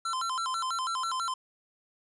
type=tone with vibrato; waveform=square; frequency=1182 Hz; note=D6; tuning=11 cents sharp; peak=-30 dBFS; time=0.05-1.34 s; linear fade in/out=5 ms; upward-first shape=square; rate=6.1 Hz; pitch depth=230 cents each way; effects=resampled to 22050 Hz + 10-bit